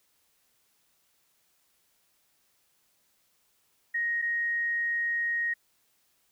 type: tone pair in turn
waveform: sine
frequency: 1874 / 1874 Hz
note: A#6 / A#6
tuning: +9 / +9 cents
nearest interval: unison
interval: 0 cents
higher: neither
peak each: -26 dBFS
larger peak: neither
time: 3.94-4.22 / 4.22-5.54 s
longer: second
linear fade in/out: 10 ms
effects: white hiss -70 dBFS RMS until 6.31 s